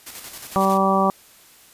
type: noise with tremolo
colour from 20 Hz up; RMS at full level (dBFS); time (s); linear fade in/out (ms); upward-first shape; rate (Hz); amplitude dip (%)
white; -35; 0.06-0.78; 10; square; 11; 45
type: harmonic tone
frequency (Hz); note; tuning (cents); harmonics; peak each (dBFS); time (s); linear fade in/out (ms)
193.2; G3; -25; 1 / 2 / 3 / 4 / 5 / 6; -21 / -25 / -23 / -22 / -24 / -21; 0.56-1.1; 0
effects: white hiss -50 dBFS RMS until 1.73 s + resampled to 32000 Hz